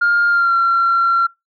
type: tone with pitch glide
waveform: sine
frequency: 1409 to 1366.5 Hz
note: F6 to F6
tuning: +15 to -38 cents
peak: -10 dBFS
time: 0.01-1.27 s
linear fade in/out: 10 ms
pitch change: -53 cents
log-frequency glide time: 0.28-0.55 s
effects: noise-tail reverb RT60 0.2 s tail -25 dB re dry + tanh soft clip ceiling -8 dBFS